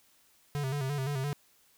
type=tone with vibrato; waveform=square; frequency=138.59 Hz; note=C#3; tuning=in tune; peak=-31 dBFS; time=0.55-1.33 s; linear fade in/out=0 ms; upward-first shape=square; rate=5.8 Hz; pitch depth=76 cents each way; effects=white hiss -65 dBFS RMS until 1.77 s